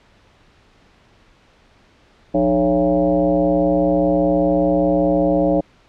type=tone with frequency modulation; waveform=sine; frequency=428.1 Hz; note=A4; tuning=47 cents flat; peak=-13 dBFS; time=2.34-5.61 s; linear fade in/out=10 ms; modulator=125 Hz; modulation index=2; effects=pink hiss -53 dBFS RMS until 5.88 s + low-pass 4000 Hz 12 dB/octave